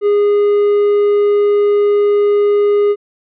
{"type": "tone", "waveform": "triangle", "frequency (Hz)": 410.9, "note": "G#4", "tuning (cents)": -18, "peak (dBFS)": -7, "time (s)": [0.01, 2.96], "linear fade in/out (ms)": 50, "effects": ["resampled to 8000 Hz"]}